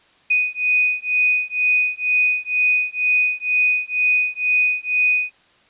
sine beating tone pair, 2487 / 2489.1 Hz, D#7 / D#7, -1 / 0 cents, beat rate 2.1 Hz, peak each -19 dBFS, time 0.3-5.31 s, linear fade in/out 10 ms, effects white hiss -55 dBFS RMS until 5.69 s + resampled to 8000 Hz

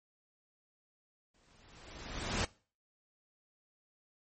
pink noise with exponential growth, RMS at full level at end -31 dBFS, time 1.34-2.45 s, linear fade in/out 5 ms, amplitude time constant 240 ms, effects noise-tail reverb RT60 0.4 s tail -22 dB re dry + MP3 32 kbps

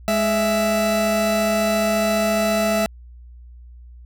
40% pulse tone pair together, 209.5 / 663 Hz, G#3 / E5, +15 / +10 cents, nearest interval octave + minor sixth, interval 1995 cents, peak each -21 / -18 dBFS, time 0.08-2.86 s, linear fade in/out 0 ms, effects added 60 Hz sine -39 dBFS peak until 4.05 s

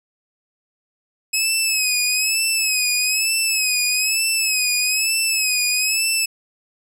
15% pulse tone with vibrato, 2557 Hz, D#7, 47 cents sharp, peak -10 dBFS, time 1.33-6.26 s, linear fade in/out 10 ms, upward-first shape sine, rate 1.1 Hz, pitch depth 70 cents each way, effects none

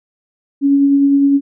sine tone with tremolo, 279.6 Hz, C#4, 15 cents sharp, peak -7 dBFS, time 0.61-1.41 s, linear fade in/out 50 ms, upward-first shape sine, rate 9.8 Hz, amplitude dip 25%, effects none

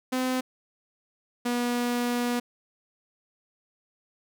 sawtooth tone pair in turn, 256.2 / 242.3 Hz, C4 / B3, -36 / -33 cents, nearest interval minor second, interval 97 cents, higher first, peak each -21 dBFS, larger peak neither, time 0.12-0.41 / 1.45-2.4 s, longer second, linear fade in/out 10 ms, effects none

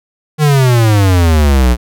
square exponential sweep, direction down, 155.56 to 58.27 Hz, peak -7 dBFS, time 0.38-1.77 s, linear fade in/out 50 ms, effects none

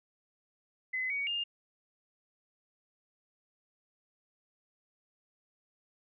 sine tone with pitch steps, 2031 / 2247 / 2817 Hz, B6 / C#7 / F7, +48 / +23 / +14 cents, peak -31 dBFS, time 0.93-1.44 s, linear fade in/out 10 ms, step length 170 ms, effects none

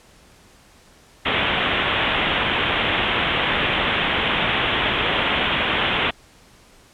white low-pass noise, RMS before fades -21 dBFS, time 1.25-6.11 s, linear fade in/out 10 ms, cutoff 3500 Hz, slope 96 dB/octave, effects pink hiss -51 dBFS RMS until 6.93 s + low-pass 10000 Hz 12 dB/octave

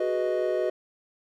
triangle chord, G# minor seventh, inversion third, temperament equal, 370 / 415.3 / 493.9 / 622.3 Hz, F#4 / G#4 / B4 / D#5, 0 / 0 / 0 / 0 cents, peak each -26 / -32 / -28 / -26 dBFS, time 0-0.7 s, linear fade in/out 5 ms, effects none

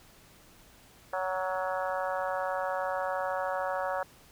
harmonic tone with a mistuned harmonic, 186.6 Hz, F#3, 15 cents sharp, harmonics 3 / 4 / 5 / 6 / 7 / 8 / 9, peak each -33 / -35 / -37 / -39 / -40 / -41 / -42 dBFS, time 1.13-4.03 s, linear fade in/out 2 ms, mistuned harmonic 8, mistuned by -39 cents, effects pink hiss -57 dBFS RMS until 4.31 s

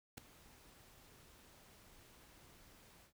pink noise with ADSR envelope, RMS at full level -44 dBFS, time 0.17-3.13 s, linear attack 10 ms, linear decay 3 ms, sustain -19 dB, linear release 100 ms, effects none

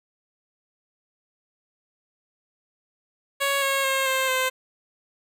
10% pulse tone with pitch steps, 556 / 546.1 / 536.4 / 526.9 / 517.6 Hz, C#5 / C#5 / C5 / C5 / C5, +5 / -26 / +43 / +12 / -19 cents, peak -13 dBFS, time 3.4-4.5 s, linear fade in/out 20 ms, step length 220 ms, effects none

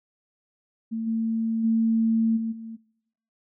sine tone with level steps, 225.2 Hz, A3, 40 cents sharp, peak -26 / -22 / -18 / -24 / -34 dBFS, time 0.91-2.77 s, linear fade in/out 20 ms, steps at 1.06 / 1.63 / 2.36 / 2.51 s, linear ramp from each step 20 ms, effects noise-tail reverb RT60 0.9 s tail -23 dB re dry

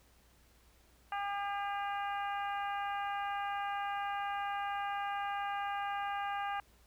harmonic tone, 402.7 Hz, G4, 47 cents sharp, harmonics 2 / 3 / 4 / 5 / 6 / 7, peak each -36 / -41 / -43 / -50 / -51 / -50 dBFS, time 1.12-6.6 s, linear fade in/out 2 ms, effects added 60 Hz sine -66 dBFS peak until 6.86 s + pink hiss -67 dBFS RMS until 6.86 s

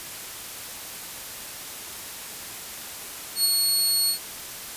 20% pulse tone with ADSR envelope, 4350 Hz, C#8, 33 cents flat, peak -11 dBFS, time 3.35-4.19 s, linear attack 98 ms, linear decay 12 ms, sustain -3 dB, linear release 99 ms, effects white hiss -37 dBFS RMS until 4.76 s + resampled to 32000 Hz

